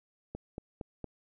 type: click train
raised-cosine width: 2 ms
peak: -25 dBFS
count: 4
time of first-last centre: 0.35-1.043 s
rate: 4.33 Hz
effects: none